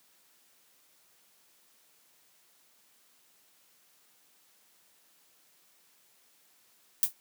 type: noise with exponential decay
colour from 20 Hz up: violet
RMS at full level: -20 dBFS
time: 7.03-7.13 s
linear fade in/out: 0 ms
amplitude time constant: 21 ms
effects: white hiss -65 dBFS RMS until 7.2 s + high-pass 150 Hz 12 dB/octave